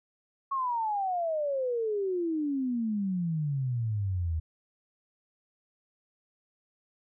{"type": "exponential sweep", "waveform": "sine", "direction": "down", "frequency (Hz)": [1108.7, 77.78], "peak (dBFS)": -27, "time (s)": [0.51, 4.4], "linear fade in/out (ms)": 10, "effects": []}